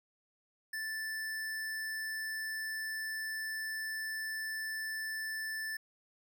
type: tone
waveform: square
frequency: 1760 Hz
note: A6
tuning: in tune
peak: -37 dBFS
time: 0.73-5.77 s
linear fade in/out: 5 ms
effects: none